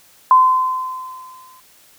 sine tone with exponential decay, 1028 Hz, C6, 31 cents flat, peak -5 dBFS, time 0.31-1.6 s, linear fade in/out 1 ms, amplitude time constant 280 ms, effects white hiss -50 dBFS RMS until 1.98 s

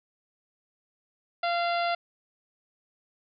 harmonic tone with a mistuned harmonic, 690 Hz, F5, 21 cents flat, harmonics 1 / 2 / 3 / 4 / 5 / 6 / 7, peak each -26 / -32 / -36 / -38 / -40 / -42 / -43 dBFS, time 1.43-1.95 s, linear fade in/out 5 ms, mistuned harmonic 7, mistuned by -29 cents, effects none

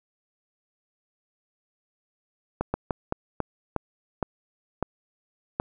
slowing click train, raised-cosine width 1 ms, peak -11 dBFS, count 9, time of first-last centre 2.61-5.599 s, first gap 130 ms, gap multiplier 1.29, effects none

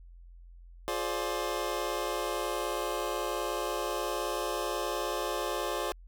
25% pulse chord, D half-diminished seventh, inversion first, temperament just, 352.4 / 422.9 / 528.6 / 587.3 Hz, F4 / Ab4 / C5 / D5, +16 / +31 / +18 / 0 cents, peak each -33 dBFS, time 0.88-5.92 s, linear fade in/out 0 ms, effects added 43 Hz sine -48 dBFS peak until 6.07 s

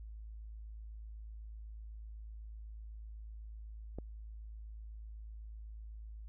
click, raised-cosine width 2 ms, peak -29 dBFS, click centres 3.986 s, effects added 54 Hz sine -45 dBFS peak until 6.28 s

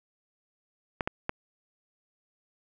clicks, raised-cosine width 0.5 ms, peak -13 dBFS, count 3, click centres 1.008 / 1.075 / 1.294 s, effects none

